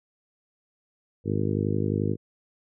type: harmonic tone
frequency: 51.4 Hz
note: G#1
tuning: 17 cents flat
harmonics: 2 / 3 / 4 / 5 / 6 / 7 / 8 / 9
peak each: -28 / -30 / -31 / -32 / -33 / -33 / -34 / -35 dBFS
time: 1.24-2.17 s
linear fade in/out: 50 ms
effects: none